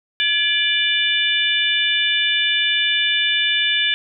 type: harmonic tone with a mistuned harmonic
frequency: 591 Hz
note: D5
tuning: 11 cents sharp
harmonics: 3 / 4 / 5 / 6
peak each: -22 / -22 / -20 / -21 dBFS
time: 0.2-3.94 s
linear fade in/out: 0 ms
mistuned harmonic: 3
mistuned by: -68 cents
effects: none